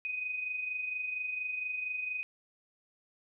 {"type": "tone with amplitude modulation", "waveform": "sine", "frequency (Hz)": 2500, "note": "D#7", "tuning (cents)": 8, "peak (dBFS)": -31, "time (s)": [0.05, 2.23], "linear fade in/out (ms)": 0, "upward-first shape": "sine", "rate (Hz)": 24.3, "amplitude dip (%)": 50, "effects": []}